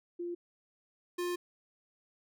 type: tone pair in turn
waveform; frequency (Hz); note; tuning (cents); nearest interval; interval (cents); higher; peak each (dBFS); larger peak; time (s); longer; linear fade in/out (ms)
sine / square; 347.7 / 353.4; F4 / F4; -8 / +21; unison; 29; second; -35 / -33; second; 0.19-0.35 / 1.18-1.36; second; 10
effects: none